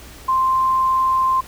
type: tone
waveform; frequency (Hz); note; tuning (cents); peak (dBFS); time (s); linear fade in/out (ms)
sine; 1046.5; C6; 0; -14; 0.28-1.41; 10
effects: added 60 Hz sine -44 dBFS peak until 1.47 s + pink hiss -41 dBFS RMS until 1.47 s